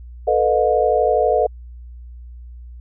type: tone cluster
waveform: sine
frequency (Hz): 441.9 / 494.1 / 614 / 714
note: A4 / B4 / D#5 / F5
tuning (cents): +7 / +1 / -23 / +38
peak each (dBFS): -19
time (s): 0.27-1.47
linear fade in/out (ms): 10
effects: added 60 Hz sine -34 dBFS peak until 2.8 s